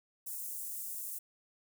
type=high-pass noise; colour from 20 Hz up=white; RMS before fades=-41 dBFS; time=0.26-1.19 s; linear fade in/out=10 ms; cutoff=7900 Hz; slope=24 dB/octave; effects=none